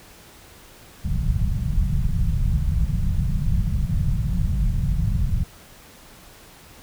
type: low-pass noise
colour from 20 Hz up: pink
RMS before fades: -21 dBFS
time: 1.04-5.44 s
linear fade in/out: 10 ms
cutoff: 180 Hz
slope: 48 dB/octave
effects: pink hiss -47 dBFS RMS until 6.82 s